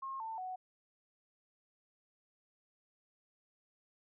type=tone with pitch steps; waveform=sine; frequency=1074 / 892.7 / 742.1 Hz; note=C6 / A5 / F#5; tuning=+45 / +25 / +5 cents; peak=-39 dBFS; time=0.02-0.56 s; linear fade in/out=10 ms; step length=180 ms; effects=none